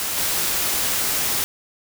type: noise with level steps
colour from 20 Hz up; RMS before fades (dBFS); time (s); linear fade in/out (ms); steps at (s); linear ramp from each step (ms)
white; -25 / -22; 0-1.44; 0; 0.16; 20
effects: none